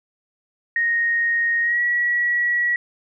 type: tone with pitch glide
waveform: sine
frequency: 1864.7 to 1927.1 Hz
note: A#6 to B6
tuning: 0 to -43 cents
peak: -17 dBFS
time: 0.76-2.76 s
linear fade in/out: 2 ms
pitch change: +57 cents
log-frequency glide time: 1.62-1.81 s
effects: none